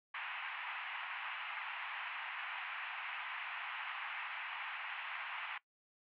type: band-pass noise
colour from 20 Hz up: white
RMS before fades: -44 dBFS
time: 0.14-5.58 s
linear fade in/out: 5 ms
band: 790 to 2800 Hz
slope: 48 dB/octave
effects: noise-tail reverb RT60 0.1 s tail -19 dB re dry